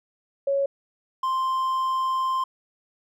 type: tone pair in turn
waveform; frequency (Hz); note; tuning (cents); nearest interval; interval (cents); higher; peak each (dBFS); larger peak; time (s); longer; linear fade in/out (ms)
sine / triangle; 554.4 / 1046.6; C#5 / C6; 0 / 0; major seventh; 1100; second; -20; neither; 0.47-0.66 / 1.23-2.44; second; 5
effects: none